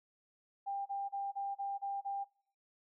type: tone bursts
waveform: sine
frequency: 795 Hz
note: G5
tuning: 24 cents sharp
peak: -35 dBFS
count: 7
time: 0.66-2.246 s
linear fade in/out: 20 ms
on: 200 ms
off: 31 ms
effects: noise-tail reverb RT60 0.6 s tail -24 dB re dry